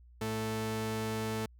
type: tone pair together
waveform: sawtooth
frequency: 110 / 220 Hz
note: A2 / A3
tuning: 0 / 0 cents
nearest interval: octave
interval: 1200 cents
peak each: -33 / -29 dBFS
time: 0.21-1.46 s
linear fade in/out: 5 ms
effects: added 60 Hz sine -54 dBFS peak until 1.59 s